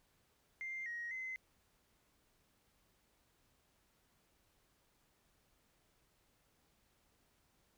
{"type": "tone with pitch steps", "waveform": "sine", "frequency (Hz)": [2097, 1887, 2053], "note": ["C7", "A#6", "C7"], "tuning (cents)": [3, 21, -33], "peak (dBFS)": -40, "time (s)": [0.61, 1.36], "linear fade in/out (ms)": 0, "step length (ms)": 250, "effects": ["tanh soft clip ceiling -36 dBFS", "pink hiss -75 dBFS RMS until 7.77 s"]}